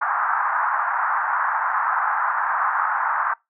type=band-pass noise; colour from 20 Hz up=pink; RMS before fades=-22 dBFS; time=0.01-3.34 s; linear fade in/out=10 ms; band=840 to 1600 Hz; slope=48 dB/octave; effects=noise-tail reverb RT60 0.2 s tail -24 dB re dry